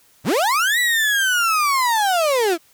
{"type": "linear two-way sweep", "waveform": "35% pulse", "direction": "up then down", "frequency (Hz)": [86.8, 1975.5, 312.1], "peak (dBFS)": -14, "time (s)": [0.24, 2.58], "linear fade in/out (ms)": 50, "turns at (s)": 0.79, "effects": ["white hiss -55 dBFS RMS until 2.73 s"]}